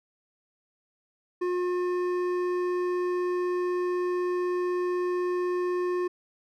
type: tone with hard clipping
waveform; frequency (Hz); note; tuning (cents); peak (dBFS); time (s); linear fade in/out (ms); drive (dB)
sine; 358.4; F4; +45; -27; 1.41-6.08; 10; 10
effects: none